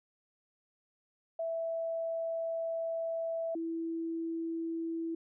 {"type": "tone pair in turn", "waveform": "sine", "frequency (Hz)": [659.3, 329.6], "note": ["E5", "E4"], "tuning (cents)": [0, 0], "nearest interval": "octave", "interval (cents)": 1200, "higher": "first", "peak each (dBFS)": [-32, -33], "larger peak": "first", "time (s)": [[1.39, 3.55], [3.55, 5.15]], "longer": "first", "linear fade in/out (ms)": 5, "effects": []}